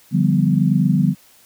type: chord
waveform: sine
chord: G dominant seventh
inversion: second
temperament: equal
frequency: 146.83 / 174.61 / 196 / 246.9 Hz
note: D3 / F3 / G3 / B3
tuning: 0 / 0 / 0 / 0 cents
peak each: -18 / -18 / -18 / -21 dBFS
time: 0.11-1.15 s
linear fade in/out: 50 ms
effects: white hiss -51 dBFS RMS until 1.45 s